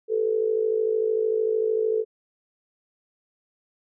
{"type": "tone with amplitude modulation", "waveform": "sine", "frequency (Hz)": 440, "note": "A4", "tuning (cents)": 0, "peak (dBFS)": -17, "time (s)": [0.08, 2.05], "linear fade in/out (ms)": 50, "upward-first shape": "sine", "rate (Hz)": 53.3, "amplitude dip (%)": 75, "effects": []}